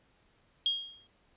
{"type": "tone with exponential decay", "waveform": "sine", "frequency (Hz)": 3253, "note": "G#7", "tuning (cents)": -37, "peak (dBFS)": -23, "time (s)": [0.66, 1.07], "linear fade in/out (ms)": 1, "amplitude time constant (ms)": 89, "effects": ["pink hiss -68 dBFS RMS until 1.36 s", "resampled to 8000 Hz"]}